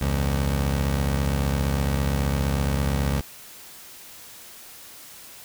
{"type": "beating tone pair", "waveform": "20% pulse", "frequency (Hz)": [68.8, 83.8], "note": ["C#2", "E2"], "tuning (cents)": [-12, 29], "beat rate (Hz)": 15, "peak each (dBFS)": [-17, -25], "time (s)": [0.01, 3.21], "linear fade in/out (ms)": 5, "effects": ["white hiss -44 dBFS RMS until 5.44 s"]}